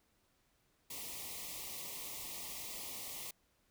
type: band-stop noise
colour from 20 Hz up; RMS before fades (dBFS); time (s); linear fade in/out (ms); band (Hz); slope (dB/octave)
white; -45; 0.9-3.31; 5; 1200 to 1900; 96
effects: pink hiss -75 dBFS RMS until 3.7 s